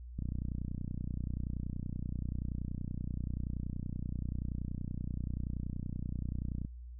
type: click train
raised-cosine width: 5 ms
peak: -25 dBFS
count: 198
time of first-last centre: 0.19-6.649 s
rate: 30.5 Hz
effects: added 60 Hz sine -44 dBFS peak until 6.99 s